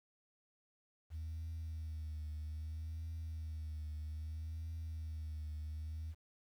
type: tone with vibrato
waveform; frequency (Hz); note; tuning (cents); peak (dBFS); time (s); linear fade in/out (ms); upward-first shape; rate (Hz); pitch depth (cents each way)
sine; 78.8; D#2; +23; -39; 1.1-6.15; 50; triangle; 0.62; 59
effects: tanh soft clip ceiling -38 dBFS + 11-bit